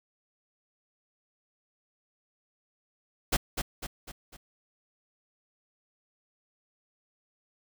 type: noise with echo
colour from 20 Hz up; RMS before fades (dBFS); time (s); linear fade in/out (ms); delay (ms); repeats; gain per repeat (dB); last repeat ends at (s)
pink; -25; 3.32-3.37; 10; 250; 4; -6; 4.37
effects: none